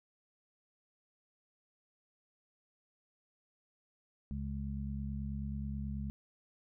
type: harmonic tone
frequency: 69.3 Hz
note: C#2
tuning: in tune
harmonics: 1 / 2 / 3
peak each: -39 / -42 / -41 dBFS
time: 4.31-6.1 s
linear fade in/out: 0 ms
effects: none